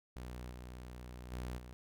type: tone with level steps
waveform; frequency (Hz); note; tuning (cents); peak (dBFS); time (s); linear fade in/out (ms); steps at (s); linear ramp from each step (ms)
sawtooth; 61.6; B1; -4; -40 / -43 / -36 / -45; 0.16-1.73; 0; 0.5 / 1.31 / 1.57; 20
effects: none